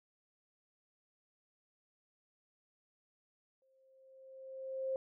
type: tone with exponential growth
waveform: sine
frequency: 529 Hz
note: C5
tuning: 19 cents sharp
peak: -32 dBFS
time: 3.62-4.96 s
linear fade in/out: 1 ms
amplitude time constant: 290 ms
effects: none